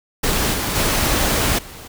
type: noise with level steps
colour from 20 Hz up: pink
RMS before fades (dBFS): -19 / -22 / -18 / -37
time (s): 0.23-1.88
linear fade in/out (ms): 10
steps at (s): 0.53 / 0.75 / 1.58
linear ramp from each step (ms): 10
effects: none